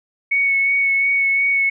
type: tone with vibrato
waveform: sine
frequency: 2217 Hz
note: C#7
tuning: in tune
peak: -14 dBFS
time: 0.31-1.7 s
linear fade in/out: 10 ms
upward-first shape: sine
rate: 2.8 Hz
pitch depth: 15 cents each way
effects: none